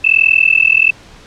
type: tone with amplitude modulation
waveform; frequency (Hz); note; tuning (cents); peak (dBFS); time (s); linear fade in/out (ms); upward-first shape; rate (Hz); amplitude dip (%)
sine; 2637; E7; 0; -3; 0.04-0.91; 10; sine; 41.1; 100
effects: pink hiss -40 dBFS RMS until 1.26 s + low-pass 6000 Hz 12 dB/octave